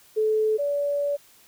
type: tone pair in turn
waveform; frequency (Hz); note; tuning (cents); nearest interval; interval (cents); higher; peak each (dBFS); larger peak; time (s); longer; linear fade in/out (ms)
sine; 433.6 / 573.8; A4 / D5; -25 / -40; perfect fourth; 485; second; -19 / -22; first; 0.16-0.58 / 0.58-1.17; second; 20
effects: white hiss -55 dBFS RMS until 1.47 s